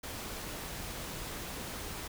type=noise; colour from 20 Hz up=pink; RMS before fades=-41 dBFS; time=0.03-2.08 s; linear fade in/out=10 ms; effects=none